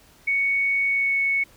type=tone with pitch glide; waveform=sine; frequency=2225 to 2212 Hz; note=C#7 to C#7; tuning=+6 to -4 cents; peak=-19 dBFS; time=0.27-1.44 s; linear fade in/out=10 ms; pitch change=-10 cents; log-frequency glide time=0.88-1.18 s; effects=pink hiss -54 dBFS RMS until 1.56 s